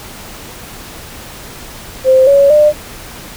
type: tone with pitch steps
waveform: sine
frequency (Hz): 522 / 559.5 / 599.6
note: C5 / C#5 / D5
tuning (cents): -4 / +16 / +36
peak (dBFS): -4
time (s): 2.04-2.73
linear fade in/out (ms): 50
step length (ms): 230
effects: pink hiss -31 dBFS RMS until 3.36 s